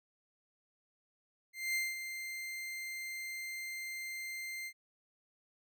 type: tone with ADSR envelope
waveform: 40% pulse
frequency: 2093 Hz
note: C7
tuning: in tune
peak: -30 dBFS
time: 1.53-4.73 s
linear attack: 220 ms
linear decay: 200 ms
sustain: -9 dB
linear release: 65 ms
effects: none